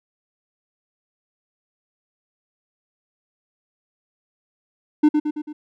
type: tone with echo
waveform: triangle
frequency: 301.2 Hz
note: D4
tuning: 44 cents sharp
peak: -8 dBFS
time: 5.03-5.09 s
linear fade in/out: 10 ms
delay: 110 ms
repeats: 4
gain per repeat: -5 dB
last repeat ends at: 5.53 s
effects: none